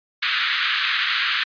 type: band-pass noise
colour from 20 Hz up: pink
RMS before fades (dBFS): -22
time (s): 0.22-1.44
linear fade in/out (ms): 10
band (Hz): 1300 to 4200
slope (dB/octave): 48
effects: resampled to 11025 Hz